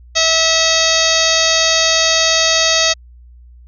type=harmonic tone with a mistuned harmonic; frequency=649 Hz; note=E5; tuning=27 cents flat; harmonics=1 / 2 / 3 / 4 / 5 / 6 / 7 / 8 / 9 / 10; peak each=-19 / -23 / -20 / -21 / -22 / -18 / -18 / -22 / -23 / -19 dBFS; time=0.15-2.94 s; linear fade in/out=20 ms; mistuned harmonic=6; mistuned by=-60 cents; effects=added 60 Hz sine -38 dBFS peak until 3.67 s